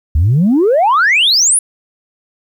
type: exponential sweep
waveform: sine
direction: up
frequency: 69.4 to 10740 Hz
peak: -6 dBFS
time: 0.15-1.59 s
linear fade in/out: 5 ms
effects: tanh soft clip ceiling -5 dBFS + 8-bit